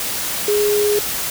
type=tone in noise; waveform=sine; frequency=415.3 Hz; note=G#4; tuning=in tune; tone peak=-14 dBFS; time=0.48-0.99 s; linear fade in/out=2 ms; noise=white; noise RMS=-23 dBFS; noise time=0-1.3 s; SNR=+6 dB; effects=none